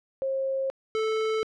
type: tone pair in turn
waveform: sine / square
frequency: 536 / 438.6 Hz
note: C5 / A4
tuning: +42 / -6 cents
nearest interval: minor third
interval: 348 cents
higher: first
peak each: -25 dBFS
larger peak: neither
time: 0.22-0.7 / 0.95-1.43 s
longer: neither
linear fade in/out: 0 ms
effects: low-pass 4000 Hz 12 dB/octave